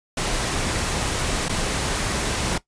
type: noise with dropouts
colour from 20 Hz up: pink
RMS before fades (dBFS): -24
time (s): 0.17-2.58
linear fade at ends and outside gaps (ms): 5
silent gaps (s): 1.485-1.493
effects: noise-tail reverb RT60 0.1 s tail -17 dB re dry + resampled to 22050 Hz